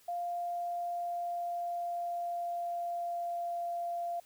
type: tone with pitch glide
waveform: sine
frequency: 698.5 to 691.3 Hz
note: F5 to F5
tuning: 0 to -18 cents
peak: -33 dBFS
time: 0.08-4.2 s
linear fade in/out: 5 ms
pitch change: -18 cents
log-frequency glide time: 0.24-3.68 s
effects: white hiss -63 dBFS RMS until 4.25 s